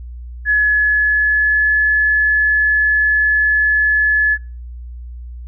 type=tone with pitch glide; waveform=sine; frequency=1700 to 1714.8 Hz; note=G#6 to A6; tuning=+40 to -45 cents; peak=-10 dBFS; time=0.45-4.38 s; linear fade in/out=50 ms; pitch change=+15 cents; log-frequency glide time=0.57-1.73 s; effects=noise-tail reverb RT60 0.3 s tail -23 dB re dry + added 60 Hz sine -28 dBFS peak until 5.47 s